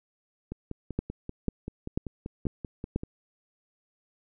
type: two click trains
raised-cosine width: 3 ms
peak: -14 / -22 dBFS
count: 5 / 14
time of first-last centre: 0.99-2.96 / 0.52-3.035 s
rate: 2.03 / 5.17 Hz
effects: none